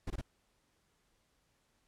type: noise bursts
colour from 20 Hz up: brown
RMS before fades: -37 dBFS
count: 3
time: 0.07-0.213 s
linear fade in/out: 5 ms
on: 33 ms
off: 22 ms
effects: pink hiss -75 dBFS RMS until 1.87 s + low-pass 11000 Hz 12 dB/octave